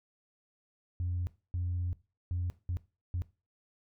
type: tone bursts at uneven times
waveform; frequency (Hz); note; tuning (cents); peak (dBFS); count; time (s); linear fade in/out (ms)
sine; 88.5; F2; +23; -29; 5; 1-1.27 / 1.54-1.93 / 2.31-2.5 / 2.69-2.77 / 3.14-3.22; 0
effects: noise-tail reverb RT60 0.3 s tail -18 dB re dry + tanh soft clip ceiling -27 dBFS